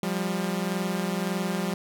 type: tone pair together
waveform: sawtooth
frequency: 177.47 / 199.2 Hz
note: F3 / G3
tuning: +28 / +28 cents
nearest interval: major second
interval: 200 cents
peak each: -25 dBFS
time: 0.03-1.74 s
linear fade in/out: 2 ms
effects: none